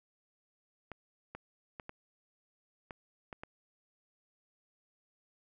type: clicks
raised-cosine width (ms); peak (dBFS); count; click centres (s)
0.5; -28; 7; 0.917 / 1.35 / 1.798 / 1.894 / 2.908 / 3.328 / 3.435
effects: none